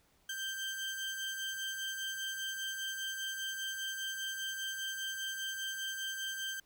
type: tone pair together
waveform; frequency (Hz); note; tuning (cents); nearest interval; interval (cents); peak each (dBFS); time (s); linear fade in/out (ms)
30% pulse; 1568 / 3141; G6 / G7; 0 / +3; octave; 1203; -36 / -39; 0.29-6.6; 5
effects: pink hiss -70 dBFS RMS until 6.65 s